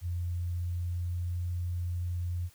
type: tone with pitch glide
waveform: sine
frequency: 87.31 to 87.87 Hz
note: F2 to F2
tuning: 0 to +11 cents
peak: -30 dBFS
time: 0.01-2.5 s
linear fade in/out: 50 ms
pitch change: +11 cents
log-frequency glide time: 0.46-1.49 s
effects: white hiss -61 dBFS RMS until 2.54 s